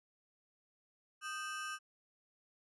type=ring-modulated tone; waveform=35% pulse; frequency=1396.9 Hz; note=F6; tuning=in tune; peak=-35 dBFS; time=1.21-1.79 s; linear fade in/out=50 ms; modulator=164 Hz; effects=resampled to 24000 Hz